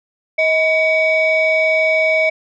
sine tone pair together, 635 / 2263 Hz, D#5 / C#7, +35 / +35 cents, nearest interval octave + minor seventh, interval 2200 cents, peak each -13 dBFS, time 0.38-2.3 s, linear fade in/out 10 ms, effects tanh soft clip ceiling -8 dBFS

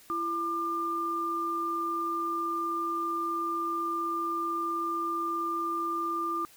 sine tone pair together, 336 / 1197.4 Hz, E4 / D6, +33 / +33 cents, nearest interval octave + minor seventh, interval 2200 cents, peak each -35 / -29 dBFS, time 0.1-6.45 s, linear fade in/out 0 ms, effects white hiss -56 dBFS RMS until 6.56 s

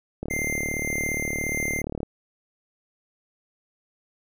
click train, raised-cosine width 2 ms, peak -17 dBFS, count 68, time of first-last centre 0.23-2.031 s, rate 37.2 Hz
square tone with tremolo, 2093 Hz, C7, in tune, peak -26 dBFS, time 0.3-1.82 s, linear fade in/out 10 ms, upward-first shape sine, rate 1.7 Hz, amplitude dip 25%
effects none

